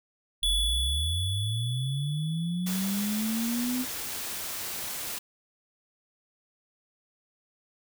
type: linear sweep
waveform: sine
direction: up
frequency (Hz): 41.37 to 257.2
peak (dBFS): -27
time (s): 0.42-3.86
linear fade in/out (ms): 50
type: tone with exponential decay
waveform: square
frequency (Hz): 3427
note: A7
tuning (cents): -46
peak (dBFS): -24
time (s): 0.43-4.57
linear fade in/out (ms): 1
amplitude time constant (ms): 900
type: noise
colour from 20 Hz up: white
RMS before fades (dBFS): -35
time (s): 2.66-5.19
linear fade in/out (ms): 10
effects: none